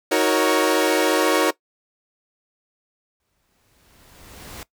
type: chord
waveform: sawtooth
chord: D# minor seventh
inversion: none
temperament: equal with one note detuned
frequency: 315.5 / 370 / 466.2 / 554.4 Hz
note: D#4 / F#4 / A#4 / C#5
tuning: +24 / 0 / 0 / 0 cents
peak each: -18 dBFS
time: 0.11-1.51 s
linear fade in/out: 10 ms
type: noise with exponential growth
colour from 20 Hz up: pink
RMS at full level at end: -35 dBFS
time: 3.2-4.63 s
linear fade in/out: 1 ms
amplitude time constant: 310 ms
effects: noise-tail reverb RT60 0.1 s tail -19 dB re dry